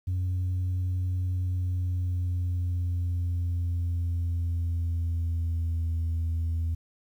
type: tone with pitch glide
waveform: sine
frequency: 91.1 to 82.58 Hz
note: F#2 to E2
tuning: -26 to +4 cents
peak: -23 dBFS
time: 0.07-6.75 s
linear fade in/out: 10 ms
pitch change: -170 cents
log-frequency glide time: 1.33-5.93 s
effects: tanh soft clip ceiling -24 dBFS + 10-bit